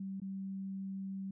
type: tone with dropouts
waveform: sine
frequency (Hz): 193.3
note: G3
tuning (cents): -24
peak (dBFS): -38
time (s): 0-1.31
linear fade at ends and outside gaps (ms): 5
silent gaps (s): 0.201-0.217
effects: none